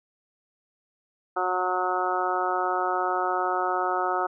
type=harmonic tone; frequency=182.7 Hz; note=F#3; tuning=22 cents flat; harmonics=2 / 3 / 4 / 5 / 6 / 7 / 8; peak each=-31 / -34 / -28 / -31 / -36 / -28 / -36 dBFS; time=1.36-4.27 s; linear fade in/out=10 ms; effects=none